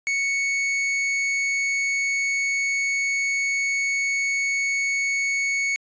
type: tone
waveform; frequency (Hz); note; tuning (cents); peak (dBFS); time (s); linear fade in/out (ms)
45% pulse; 2217; C#7; 0; -21; 0.07-5.76; 0
effects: resampled to 16000 Hz